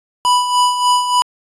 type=tone with tremolo; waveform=square; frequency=987.8 Hz; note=B5; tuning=in tune; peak=-10 dBFS; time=0.25-1.22 s; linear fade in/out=0 ms; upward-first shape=sine; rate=3.4 Hz; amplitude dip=60%; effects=resampled to 24000 Hz